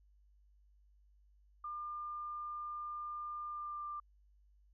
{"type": "tone with pitch glide", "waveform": "sine", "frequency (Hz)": [1200, 1189], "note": ["D6", "D6"], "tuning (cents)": [37, 21], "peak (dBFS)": -40, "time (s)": [1.64, 4], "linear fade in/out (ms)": 5, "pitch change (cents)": -16, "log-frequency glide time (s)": [3.49, 3.86], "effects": ["added 50 Hz sine -64 dBFS peak until 4.73 s"]}